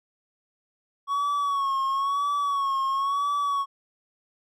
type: tone with vibrato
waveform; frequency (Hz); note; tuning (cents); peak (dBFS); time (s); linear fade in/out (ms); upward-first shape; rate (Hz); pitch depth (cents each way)
triangle; 1113; C#6; +7; -21; 1.07-3.66; 50; sine; 0.99; 58
effects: none